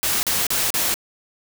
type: noise bursts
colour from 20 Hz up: white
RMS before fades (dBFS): -21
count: 4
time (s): 0.03-0.941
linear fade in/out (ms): 0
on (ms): 200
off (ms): 37
effects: none